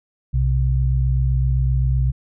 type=tone pair together; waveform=sine; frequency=61.74 / 129.51 Hz; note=B1 / C3; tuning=0 / -17 cents; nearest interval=octave + minor second; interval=1283 cents; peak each=-17 / -19 dBFS; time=0.33-2.12 s; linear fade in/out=20 ms; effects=none